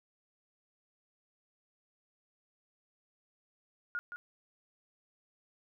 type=tone with echo; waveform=sine; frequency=1430 Hz; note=F6; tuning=41 cents sharp; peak=-33 dBFS; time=3.95-3.99 s; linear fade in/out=0 ms; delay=170 ms; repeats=1; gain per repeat=-7 dB; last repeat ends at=4.16 s; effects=none